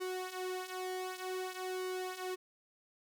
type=tone with flanger; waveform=sawtooth; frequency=370 Hz; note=F#4; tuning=in tune; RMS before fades=-40 dBFS; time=0-2.36 s; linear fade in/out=20 ms; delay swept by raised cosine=1.5 to 6.2 ms; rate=0.54 Hz; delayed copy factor=-0.7; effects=none